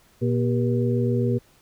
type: harmonic tone with a mistuned harmonic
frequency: 119.6 Hz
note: A#2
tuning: 45 cents sharp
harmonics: 1 / 2 / 3 / 4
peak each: -22 / -25 / -27 / -28 dBFS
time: 0.21-1.39 s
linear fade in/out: 20 ms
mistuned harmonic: 3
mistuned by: +150 cents
effects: pink hiss -58 dBFS RMS until 1.61 s